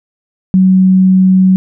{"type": "tone", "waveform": "sine", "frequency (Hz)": 187.4, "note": "F#3", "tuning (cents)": 22, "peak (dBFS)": -4, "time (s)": [0.54, 1.56], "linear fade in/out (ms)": 0, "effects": []}